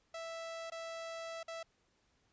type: tone with dropouts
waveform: sawtooth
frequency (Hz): 659.3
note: E5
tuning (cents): 0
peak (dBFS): -38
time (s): 0.14-1.63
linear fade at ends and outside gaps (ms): 5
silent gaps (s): 0.701-0.719 / 1.431-1.48
effects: pink hiss -75 dBFS RMS until 2.32 s + resampled to 16000 Hz